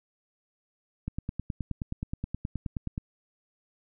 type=click train; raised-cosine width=5 ms; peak=-19 dBFS; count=19; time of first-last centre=1.08-2.979 s; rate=9.48 Hz; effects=none